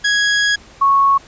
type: tone pair in turn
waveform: sawtooth / sine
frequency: 1661.2 / 1104.6 Hz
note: G#6 / C#6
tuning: 0 / -6 cents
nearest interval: perfect fifth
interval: 706 cents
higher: first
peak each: -9 dBFS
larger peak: neither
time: 0.04-0.56 / 0.81-1.18 s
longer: first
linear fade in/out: 10 ms
effects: pink hiss -43 dBFS RMS until 1.27 s + resampled to 16000 Hz